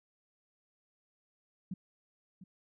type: tone with echo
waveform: sine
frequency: 185 Hz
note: F#3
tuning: in tune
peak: -35 dBFS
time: 1.71-1.74 s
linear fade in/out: 5 ms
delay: 700 ms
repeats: 1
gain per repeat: -13 dB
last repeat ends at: 2.44 s
effects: none